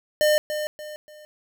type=tone with echo; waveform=square; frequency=605 Hz; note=D#5; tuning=49 cents flat; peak=-17 dBFS; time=0.21-0.38 s; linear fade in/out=0 ms; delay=290 ms; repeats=3; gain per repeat=-9 dB; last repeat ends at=1.25 s; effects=none